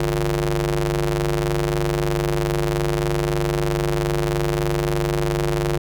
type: ring-modulated tone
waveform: sawtooth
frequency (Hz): 103.83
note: G#2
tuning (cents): 0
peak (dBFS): -12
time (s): 0-5.78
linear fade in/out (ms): 5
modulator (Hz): 248
effects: none